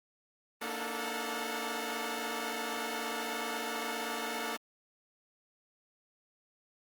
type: tone cluster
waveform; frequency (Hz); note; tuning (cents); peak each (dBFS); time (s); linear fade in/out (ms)
10% pulse; 232 / 290.7 / 314.2 / 440.3 / 724; A#3 / D4 / D#4 / A4 / F#5; -8 / -18 / +17 / +1 / -38; -32 / -35 / -37 / -31 / -33; 0.61-4.57; 10
effects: Opus 24 kbps